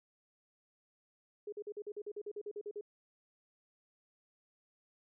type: tone bursts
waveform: sine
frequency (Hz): 414.7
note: G#4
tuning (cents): -3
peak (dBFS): -39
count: 14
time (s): 1.47-2.811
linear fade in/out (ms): 5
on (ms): 54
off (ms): 45
effects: none